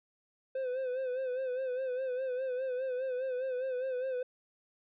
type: tone with vibrato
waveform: triangle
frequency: 513 Hz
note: C5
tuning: 34 cents flat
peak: -30 dBFS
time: 0.55-4.23 s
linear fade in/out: 5 ms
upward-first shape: sine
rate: 4.9 Hz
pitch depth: 63 cents each way
effects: resampled to 8000 Hz